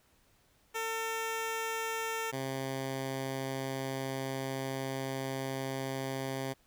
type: tone pair in turn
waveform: 10% pulse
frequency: 450 / 133.79 Hz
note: A4 / C3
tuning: +39 / +39 cents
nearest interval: octave + major sixth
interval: 2100 cents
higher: first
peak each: -25 / -26 dBFS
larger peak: first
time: 0.74-2.32 / 2.32-6.54 s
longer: second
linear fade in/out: 20 ms
effects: pink hiss -68 dBFS RMS until 6.66 s